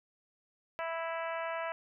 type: harmonic tone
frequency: 329.6 Hz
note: E4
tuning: in tune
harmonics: 2 / 3 / 4 / 5 / 6 / 7 / 8 / 9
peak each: -37 / -40 / -42 / -44 / -46 / -48 / -49 / -55 dBFS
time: 0.79-1.72 s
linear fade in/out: 0 ms
effects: none